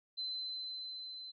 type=tone with level ramp; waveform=sine; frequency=4057 Hz; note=B7; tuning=46 cents sharp; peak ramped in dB=-36 to -45 dBFS; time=0.17-1.32 s; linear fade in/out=20 ms; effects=none